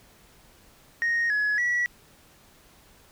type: tone with pitch steps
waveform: sine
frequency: 1864 / 1691 / 1939 Hz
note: A#6 / G#6 / B6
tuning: -1 / +31 / -32 cents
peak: -20 dBFS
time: 1.02-1.86 s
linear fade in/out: 0 ms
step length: 280 ms
effects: tanh soft clip ceiling -20 dBFS + pink hiss -56 dBFS RMS until 3.11 s